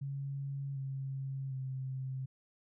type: tone with pitch steps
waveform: sine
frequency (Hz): 138.59 / 135.11 / 131.72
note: C#3 / C#3 / C3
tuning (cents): 0 / -44 / +12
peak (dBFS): -36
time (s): 0.01-2.26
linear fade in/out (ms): 10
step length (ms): 750
effects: none

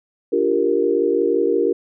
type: chord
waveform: sine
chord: G minor seventh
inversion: second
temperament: equal with one note detuned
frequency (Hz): 293.7 / 349.2 / 395 / 466.2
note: D4 / F4 / G4 / Bb4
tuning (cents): 0 / 0 / +13 / 0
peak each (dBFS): -24 / -21 / -20 / -19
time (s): 0.32-1.73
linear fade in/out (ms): 10
effects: none

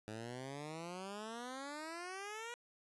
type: exponential sweep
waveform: 10% pulse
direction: up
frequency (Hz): 105.8 to 484.8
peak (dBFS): -36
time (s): 0.08-2.54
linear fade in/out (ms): 0
effects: resampled to 24000 Hz

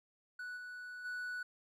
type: tone with level steps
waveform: triangle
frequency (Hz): 1479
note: F#6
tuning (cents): -1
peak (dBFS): -40 / -43 / -37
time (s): 0.39-1.43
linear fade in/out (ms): 5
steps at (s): 0.56 / 1.04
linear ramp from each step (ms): 20
effects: none

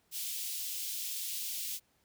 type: high-pass noise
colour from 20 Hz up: white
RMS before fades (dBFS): -38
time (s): 0.11-1.8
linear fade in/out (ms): 50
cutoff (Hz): 2800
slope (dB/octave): 24
effects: pink hiss -72 dBFS RMS until 2.04 s + high-pass 60 Hz 12 dB/octave

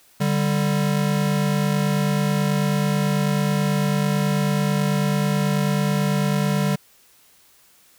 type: tone pair together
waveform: square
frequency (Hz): 146.83 / 195.99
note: D3 / G3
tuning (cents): 0 / 0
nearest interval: perfect fourth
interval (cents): 500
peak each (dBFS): -22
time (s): 0.2-6.76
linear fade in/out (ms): 10
effects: white hiss -55 dBFS RMS until 7.98 s

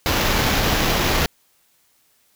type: noise with sample-and-hold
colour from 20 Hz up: pink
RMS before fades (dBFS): -19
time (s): 0.06-1.26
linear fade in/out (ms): 0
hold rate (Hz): 8820
effects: white hiss -61 dBFS RMS until 2.35 s

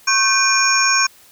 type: tone cluster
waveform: sine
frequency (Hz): 1094 / 1544 / 2424 / 5470 / 6560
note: C#6 / G6 / D#7 / F8 / G#8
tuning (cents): -23 / -27 / -46 / -37 / -22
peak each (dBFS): -19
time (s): 0.07-1.07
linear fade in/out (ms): 10
effects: white hiss -48 dBFS RMS until 1.31 s

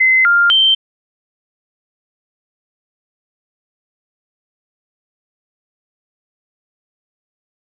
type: tone with pitch steps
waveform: sine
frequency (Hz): 2053 / 1399 / 3123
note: C7 / F6 / G7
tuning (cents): -33 / +3 / -7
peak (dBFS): -8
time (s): 0-0.75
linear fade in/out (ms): 10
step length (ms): 250
effects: none

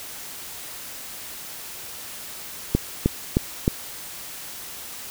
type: click train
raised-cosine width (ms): 3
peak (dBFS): -4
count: 4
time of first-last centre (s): 2.75-3.679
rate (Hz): 3.23
effects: white hiss -37 dBFS RMS until 5.1 s

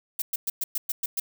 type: noise bursts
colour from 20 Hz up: violet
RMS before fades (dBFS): -27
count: 8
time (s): 0.19-1.2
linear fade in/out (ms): 5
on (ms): 30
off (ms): 110
effects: none

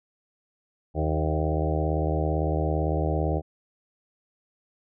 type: harmonic tone with a mistuned harmonic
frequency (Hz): 77.78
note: D#2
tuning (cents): 0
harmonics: 1 / 2 / 4 / 5 / 6 / 7 / 8 / 9 / 10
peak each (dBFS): -26 / -29 / -32 / -33 / -34 / -34 / -35 / -36 / -36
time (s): 0.94-3.42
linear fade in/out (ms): 50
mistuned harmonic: 8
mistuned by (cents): +17
effects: none

